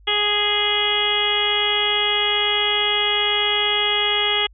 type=harmonic tone; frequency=415.3 Hz; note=G#4; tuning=in tune; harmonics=1 / 2 / 3 / 4 / 5 / 6 / 7 / 8; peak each=-27 / -28 / -29 / -31 / -25 / -31 / -23 / -21 dBFS; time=0.07-4.47 s; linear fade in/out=10 ms; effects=added 50 Hz sine -46 dBFS peak until 4.53 s